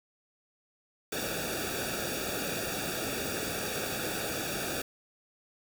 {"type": "noise with comb filter", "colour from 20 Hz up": "pink", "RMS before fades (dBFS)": -34, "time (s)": [1.12, 4.82], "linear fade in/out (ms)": 5, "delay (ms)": 0.97, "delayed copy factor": -1, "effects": []}